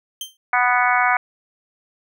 sawtooth tone with exponential decay, 3136 Hz, G7, in tune, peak -21 dBFS, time 0.21-0.37 s, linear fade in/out 2 ms, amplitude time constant 33 ms
harmonic tone, 246.9 Hz, B3, in tune, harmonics 3 / 4 / 5 / 6 / 7 / 8 / 9, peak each -20 / -22 / -22 / -21 / -26 / -27 / -23 dBFS, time 0.53-1.17 s, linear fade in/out 2 ms
effects none

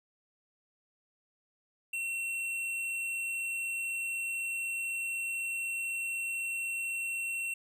triangle tone with hard clipping, 2718 Hz, F7, 48 cents flat, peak -34 dBFS, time 1.93-7.54 s, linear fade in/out 5 ms, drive 14 dB, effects none

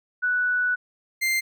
sine / 40% pulse tone pair in turn, 1480 / 2093 Hz, F#6 / C7, 0 / 0 cents, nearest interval tritone, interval 600 cents, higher second, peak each -20 dBFS, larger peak neither, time 0.22-0.76 / 1.21-1.41 s, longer first, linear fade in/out 20 ms, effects none

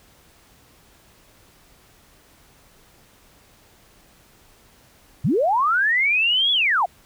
sine linear two-way sweep, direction up then down, 98.9 to 3431 to 635 Hz, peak -16 dBFS, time 5.24-6.86 s, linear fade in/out 10 ms, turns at 6.52 s, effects pink hiss -54 dBFS RMS until 7.05 s

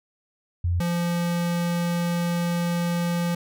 sine / square tone pair in turn, 87.31 / 172.56 Hz, F2 / F3, 0 / -20 cents, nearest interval octave, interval 1180 cents, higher second, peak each -20 / -23 dBFS, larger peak first, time 0.64-0.8 / 0.8-3.35 s, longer second, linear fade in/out 5 ms, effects none

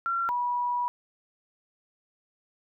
sine tone pair in turn, 1367 / 973.3 Hz, F6 / B5, -37 / -26 cents, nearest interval tritone, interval 589 cents, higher first, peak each -25 dBFS, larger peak neither, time 0.06-0.29 / 0.29-0.88 s, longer second, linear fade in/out 0 ms, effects none

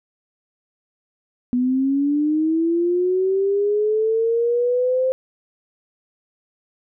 sine linear sweep, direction up, 244.3 to 523.3 Hz, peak -16 dBFS, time 1.53-5.12 s, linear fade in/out 0 ms, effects none

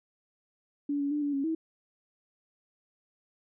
sine tone with pitch steps, 287.1 / 282.8 / 295.8 / 287.7 / 276.1 / 322.3 Hz, D4 / C#4 / D4 / D4 / C#4 / E4, -39 / +35 / +13 / -36 / -7 / -39 cents, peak -27 dBFS, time 0.89-1.55 s, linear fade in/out 5 ms, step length 110 ms, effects none

